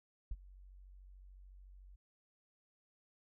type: tone with ADSR envelope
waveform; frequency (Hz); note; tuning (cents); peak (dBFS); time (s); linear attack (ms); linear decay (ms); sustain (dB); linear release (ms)
sine; 46.86; F#1; +23; -34; 0.31-1.96; 5; 37; -20; 9
effects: none